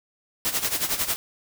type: noise with tremolo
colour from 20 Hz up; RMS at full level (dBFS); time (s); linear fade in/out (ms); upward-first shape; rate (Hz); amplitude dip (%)
white; -23; 0.45-1.16; 0; sine; 11; 75
effects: none